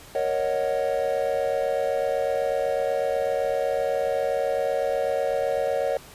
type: chord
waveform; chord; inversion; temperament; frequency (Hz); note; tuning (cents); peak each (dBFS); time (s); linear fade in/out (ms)
triangle; D# minor seventh; second; equal; 466.2 / 554.4 / 622.3 / 740; A#4 / C#5 / D#5 / F#5; 0 / 0 / 0 / 0; -27 / -23 / -27 / -29; 0.15-5.97; 2
effects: pink hiss -46 dBFS RMS until 6.14 s + resampled to 32000 Hz